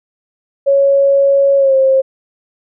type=tone with pitch glide; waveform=sine; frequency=554.4 to 532.4 Hz; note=C#5 to C5; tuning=0 to +30 cents; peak=-7 dBFS; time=0.66-2.02 s; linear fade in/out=20 ms; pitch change=-70 cents; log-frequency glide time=1.57-1.75 s; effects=none